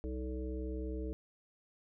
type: harmonic tone with a mistuned harmonic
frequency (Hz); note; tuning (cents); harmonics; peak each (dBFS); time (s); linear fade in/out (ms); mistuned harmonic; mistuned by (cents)
63.5; B1; +49; 1 / 3 / 5 / 7 / 9; -38 / -49 / -43 / -44 / -52; 0.04-1.13; 0; 7; -27
effects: none